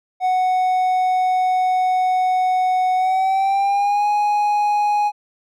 triangle tone with pitch glide, 740 to 830.6 Hz, F#5 to G#5, 0 to 0 cents, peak -13 dBFS, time 0.2-5.12 s, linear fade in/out 50 ms, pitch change +200 cents, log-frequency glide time 2.96-4.07 s, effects none

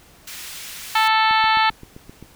pink high-pass noise, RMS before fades -35 dBFS, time 0.27-1.08 s, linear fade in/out 5 ms, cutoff 2100 Hz, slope 12 dB/octave
harmonic tone, 440 Hz, A4, in tune, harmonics 2 / 3 / 4 / 5 / 6 / 7 / 8 / 9 / 10, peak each -17 / -21 / -23 / -25 / -27 / -28 / -29 / -30 / -31 dBFS, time 0.95-1.7 s, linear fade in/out 5 ms
click train, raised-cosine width 3 ms, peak -25 dBFS, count 8, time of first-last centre 1.31-2.226 s, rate 7.64 Hz
effects pink hiss -50 dBFS RMS until 2.35 s

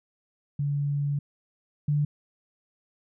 sine tone pair in turn, 143.3 / 146.99 Hz, D3 / D3, -42 / +2 cents, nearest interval unison, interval 44 cents, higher second, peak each -24 / -21 dBFS, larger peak second, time 0.59-1.19 / 1.88-2.05 s, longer first, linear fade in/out 5 ms, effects none

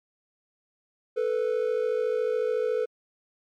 triangle tone pair together, 440 / 493.9 Hz, A4 / B4, 0 / 0 cents, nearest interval major second, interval 200 cents, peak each -24 dBFS, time 1.16-2.86 s, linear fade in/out 20 ms, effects tanh soft clip ceiling -14 dBFS + MP3 96 kbps

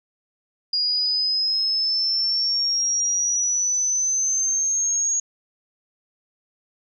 sine exponential sweep, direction up, 4849 to 6645 Hz, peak -19 dBFS, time 0.73-5.2 s, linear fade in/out 5 ms, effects none

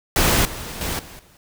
pink noise with level steps, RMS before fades -17 / -32 / -25 / -40 / -52 dBFS, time 0.16-1.37 s, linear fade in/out 2 ms, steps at 0.45 / 0.81 / 0.99 / 1.19 s, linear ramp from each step 2 ms, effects none

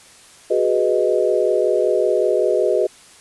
sine chord, G# minor seventh, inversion third, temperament equal, 370 / 415.3 / 493.9 / 622.3 Hz, F#4 / G#4 / B4 / D#5, 0 / 0 / 0 / 0 cents, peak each -20 dBFS, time 0.5-2.87 s, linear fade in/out 10 ms, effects white hiss -46 dBFS RMS until 3.2 s + resampled to 24000 Hz

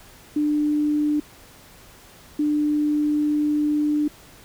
sine tone pair in turn, 298 / 298 Hz, D4 / D4, +25 / +25 cents, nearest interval unison, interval 0 cents, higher neither, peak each -18 dBFS, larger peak neither, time 0.36-1.2 / 2.39-4.08 s, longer second, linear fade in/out 5 ms, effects pink hiss -48 dBFS RMS until 4.44 s

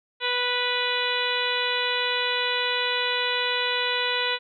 harmonic tone, 492.6 Hz, B4, 5 cents flat, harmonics 1 / 2 / 3 / 4 / 5 / 6 / 7 / 8, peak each -31 / -31 / -31 / -31 / -31 / -31 / -31 / -31 dBFS, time 0.2-4.39 s, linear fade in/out 50 ms, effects none

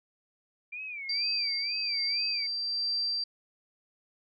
sine tone with vibrato, 2349 Hz, D7, in tune, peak -36 dBFS, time 0.72-2.47 s, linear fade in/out 10 ms, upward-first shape sine, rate 2.1 Hz, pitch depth 150 cents each way
sine tone with tremolo, 4700 Hz, D8, 1 cent sharp, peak -27 dBFS, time 1.09-3.24 s, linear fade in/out 5 ms, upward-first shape sine, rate 1.2 Hz, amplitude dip 30%
effects none

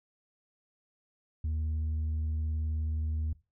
sine tone with vibrato, 78.1 Hz, D#2, 7 cents sharp, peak -26 dBFS, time 1.44-3.33 s, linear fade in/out 5 ms, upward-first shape triangle, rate 19 Hz, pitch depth 18 cents each way, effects noise-tail reverb RT60 0.3 s tail -22 dB re dry + tanh soft clip ceiling -28 dBFS

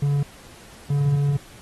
triangle tone pair in turn, 142.8 / 142.8 Hz, D3 / D3, -48 / -48 cents, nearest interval unison, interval 0 cents, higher neither, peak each -16 dBFS, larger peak neither, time 0.02-0.23 / 0.9-1.37 s, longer second, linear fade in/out 5 ms, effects pink hiss -47 dBFS RMS until 1.61 s + AAC 32 kbps

